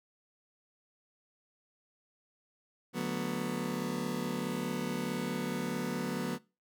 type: chord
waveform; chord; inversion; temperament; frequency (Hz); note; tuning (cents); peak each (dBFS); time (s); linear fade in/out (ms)
30% pulse; B minor seventh; first; just; 148.16 / 185.21 / 222.2 / 246.9; D3 / F#3 / A3 / B3; +16 / +2 / +17 / 0; -39 / -34 / -38 / -34; 2.93-6.39; 50
effects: noise-tail reverb RT60 0.3 s tail -22 dB re dry